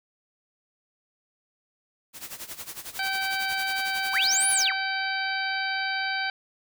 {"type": "noise with tremolo", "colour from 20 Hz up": "white", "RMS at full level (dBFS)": -36, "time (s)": [2.13, 4.69], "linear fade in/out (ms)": 50, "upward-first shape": "sine", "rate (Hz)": 11, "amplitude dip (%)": 80}
{"type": "harmonic tone", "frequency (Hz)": 772, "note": "G5", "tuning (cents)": -27, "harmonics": [1, 2, 3, 4, 5, 6], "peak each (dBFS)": [-32, -29, -33, -38, -38, -35], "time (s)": [2.99, 6.3], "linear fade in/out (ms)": 2}
{"type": "linear two-way sweep", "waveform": "sine", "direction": "up then down", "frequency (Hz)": [622.3, 10580, 622.3], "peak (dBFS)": -21, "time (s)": [4.12, 4.73], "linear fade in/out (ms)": 50, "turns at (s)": 4.5}
{"effects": []}